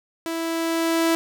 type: tone with level ramp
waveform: sawtooth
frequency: 329.6 Hz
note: E4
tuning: in tune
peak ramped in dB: -22 to -13 dBFS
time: 0.26-1.15 s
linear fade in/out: 0 ms
effects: none